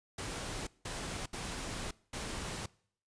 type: noise bursts at uneven times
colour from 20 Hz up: pink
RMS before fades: -40 dBFS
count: 4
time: 0.18-0.67 / 0.85-1.26 / 1.33-1.91 / 2.13-2.66 s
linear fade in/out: 5 ms
effects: noise-tail reverb RT60 0.6 s tail -23 dB re dry + resampled to 22050 Hz